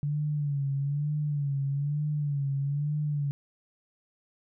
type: tone with vibrato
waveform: sine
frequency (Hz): 143.9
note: D3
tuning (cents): -35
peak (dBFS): -26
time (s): 0.03-3.31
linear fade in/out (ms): 0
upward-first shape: sine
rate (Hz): 1.1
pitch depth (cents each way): 72
effects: none